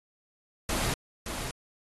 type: noise with echo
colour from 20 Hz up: pink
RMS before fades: -30 dBFS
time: 0.69-0.94 s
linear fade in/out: 2 ms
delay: 570 ms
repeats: 1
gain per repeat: -6 dB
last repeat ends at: 1.51 s
effects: AAC 32 kbps